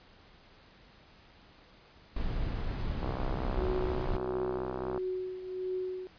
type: noise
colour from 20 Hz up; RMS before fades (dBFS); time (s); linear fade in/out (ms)
brown; -33; 2.16-4.17; 5
type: click train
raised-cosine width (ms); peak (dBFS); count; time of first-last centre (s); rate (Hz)
1; -22; 126; 3.03-4.977; 64.2
type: tone with tremolo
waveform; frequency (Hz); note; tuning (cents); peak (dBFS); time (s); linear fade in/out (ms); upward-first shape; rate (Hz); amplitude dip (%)
sine; 370; F#4; 0; -30; 3.58-6.07; 0; triangle; 1.5; 70
effects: pink hiss -58 dBFS RMS until 6.18 s + resampled to 11025 Hz